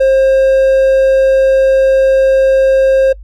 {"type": "tone", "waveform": "triangle", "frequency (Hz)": 533, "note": "C5", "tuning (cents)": 32, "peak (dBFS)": -4, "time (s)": [0, 3.13], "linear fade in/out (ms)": 10, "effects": ["noise-tail reverb RT60 0.1 s tail -25 dB re dry", "added 50 Hz sine -29 dBFS peak until 3.23 s"]}